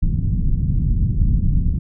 pink low-pass noise, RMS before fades -17 dBFS, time 0.02-1.79 s, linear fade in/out 10 ms, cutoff 180 Hz, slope 24 dB/octave, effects none

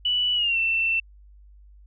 sine tone with pitch glide, 2960 to 2683 Hz, F#7 to E7, 0 to +30 cents, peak -20 dBFS, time 0.05-1 s, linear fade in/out 5 ms, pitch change -170 cents, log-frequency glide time 0.34-0.58 s, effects added 50 Hz sine -47 dBFS peak until 1.86 s

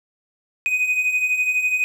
triangle beating tone pair, 2489 / 2501 Hz, D#7 / D#7, 0 / +8 cents, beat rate 12 Hz, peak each -24 / -17 dBFS, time 0.66-1.84 s, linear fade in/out 0 ms, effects none

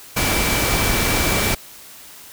sine tone in noise, 2320 Hz, D7, 22 cents flat, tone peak -26 dBFS, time 0.16-1.55 s, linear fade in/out 10 ms, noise pink, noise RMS -19 dBFS, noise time 0.16-1.55 s, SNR -10 dB, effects white hiss -41 dBFS RMS until 2.32 s

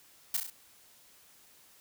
blue noise with echo, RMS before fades -29 dBFS, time 0.34-0.37 s, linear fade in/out 5 ms, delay 33 ms, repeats 4, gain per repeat -4 dB, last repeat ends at 0.502 s, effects white hiss -60 dBFS RMS until 1.8 s

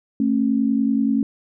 sine tone pair together, 221.7 / 272.1 Hz, A3 / C#4, +13 / -32 cents, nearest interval major third, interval 355 cents, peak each -19 dBFS, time 0.2-1.23 s, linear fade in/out 2 ms, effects none

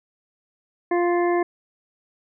harmonic tone, 349.2 Hz, F4, in tune, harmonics 1 / 2 / 3 / 5 / 6, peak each -19 / -25 / -29 / -33 / -35 dBFS, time 0.91-1.43 s, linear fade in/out 5 ms, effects none

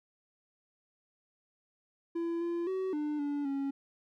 triangle tone with pitch steps, 336.9 / 341.9 / 377.6 / 298.6 / 288.2 / 276 Hz, E4 / F4 / F#4 / D4 / D4 / C#4, +38 / -37 / +35 / +29 / -33 / -7 cents, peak -29 dBFS, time 2.15-3.71 s, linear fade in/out 10 ms, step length 260 ms, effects none

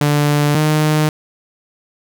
sawtooth tone pair in turn, 146.83 / 153.24 Hz, D3 / D#3, 0 / -26 cents, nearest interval minor second, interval 74 cents, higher second, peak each -8 dBFS, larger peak neither, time 0.01-0.55 / 0.55-1.09 s, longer neither, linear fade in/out 2 ms, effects none

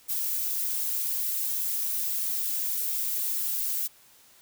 violet noise with flanger, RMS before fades -29 dBFS, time 0.08-3.88 s, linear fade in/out 20 ms, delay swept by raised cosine 2 to 4 ms, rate 1.4 Hz, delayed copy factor -0.6, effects white hiss -57 dBFS RMS until 4.41 s

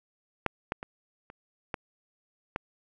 clicks, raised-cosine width 0.5 ms, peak -10 / -14 / -23 / -30 / -16 / -15 dBFS, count 6, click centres 0.463 / 0.721 / 0.829 / 1.301 / 1.742 / 2.561 s, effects none

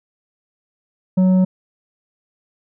sine tone with tanh clipping, 185.6 Hz, F#3, 6 cents sharp, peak -12 dBFS, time 1.17-1.45 s, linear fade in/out 10 ms, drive 7 dB, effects none

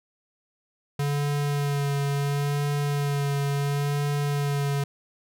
square tone with vibrato, 142.9 Hz, D3, 47 cents flat, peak -24 dBFS, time 0.99-4.84 s, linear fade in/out 5 ms, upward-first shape sine, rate 0.72 Hz, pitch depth 20 cents each way, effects none

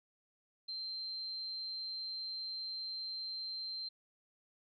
sine tone, 4135 Hz, C8, 21 cents flat, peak -39 dBFS, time 0.68-3.89 s, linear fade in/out 10 ms, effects none

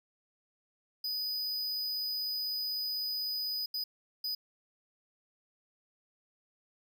square tone bursts at uneven times, 4978 Hz, D#8, in tune, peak -33 dBFS, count 3, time 1.04-3.66 / 3.74-3.84 / 4.24-4.35 s, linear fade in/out 5 ms, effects none

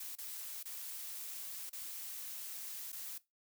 blue noise with dropouts, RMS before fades -45 dBFS, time 0-3.18 s, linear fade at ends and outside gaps 5 ms, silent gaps 0.154-0.184 / 0.63-0.654 / 1.696-1.729 / 2.92-2.927 s, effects noise-tail reverb RT60 0.2 s tail -18 dB re dry

